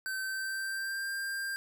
square tone with pitch glide, 1543 to 1591 Hz, G6 to G6, -28 to +25 cents, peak -34 dBFS, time 0.06-1.56 s, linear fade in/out 0 ms, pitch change +53 cents, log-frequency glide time 0.22-1.11 s, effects none

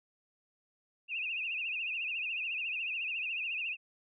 sine tone with vibrato, 2619 Hz, E7, 12 cents flat, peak -33 dBFS, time 1.08-3.77 s, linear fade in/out 50 ms, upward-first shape triangle, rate 14 Hz, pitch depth 140 cents each way, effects none

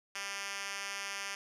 5% pulse tone with band-pass filter, 198.5 Hz, G3, 22 cents sharp, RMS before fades -40 dBFS, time 0.15-1.35 s, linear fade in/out 2 ms, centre 4100 Hz, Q 0.89, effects resampled to 32000 Hz + 11-bit

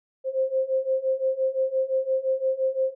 sine beating tone pair, 523.3 / 529.1 Hz, C5 / C5, 0 / +19 cents, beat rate 5.8 Hz, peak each -26 / -24 dBFS, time 0.24-2.95 s, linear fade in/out 50 ms, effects none

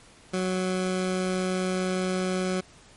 20% pulse tone, 185 Hz, F#3, in tune, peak -20 dBFS, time 0.33-2.61 s, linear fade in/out 10 ms, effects pink hiss -53 dBFS RMS until 2.96 s + MP3 48 kbps

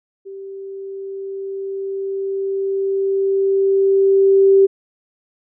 sine tone with level ramp, 390 Hz, G4, 9 cents flat, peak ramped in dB -30 to -7 dBFS, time 0.25-4.67 s, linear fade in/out 20 ms, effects none

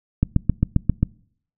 click train, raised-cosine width 5 ms, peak -4 dBFS, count 7, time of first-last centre 0.23-1.03 s, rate 7.5 Hz, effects noise-tail reverb RT60 0.6 s tail -24 dB re dry

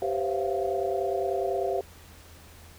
sine tone cluster, 390.7 / 497.8 / 534 / 675 / 705 Hz, G4 / B4 / C5 / E5 / F5, -6 / +14 / +35 / +41 / +16 cents, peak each -29 / -35 / -32 / -32 / -33 dBFS, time 0.02-1.81 s, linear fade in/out 2 ms, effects added 82 Hz sine -51 dBFS peak until 2.78 s + pink hiss -52 dBFS RMS until 2.78 s

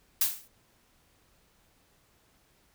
blue noise with exponential decay, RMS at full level -21 dBFS, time 0.21-0.48 s, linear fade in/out 5 ms, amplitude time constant 57 ms, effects pink hiss -66 dBFS RMS until 2.74 s

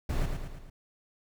brown noise with echo, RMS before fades -28 dBFS, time 0.09-0.26 s, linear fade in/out 5 ms, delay 110 ms, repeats 4, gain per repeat -5 dB, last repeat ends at 0.7 s, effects none

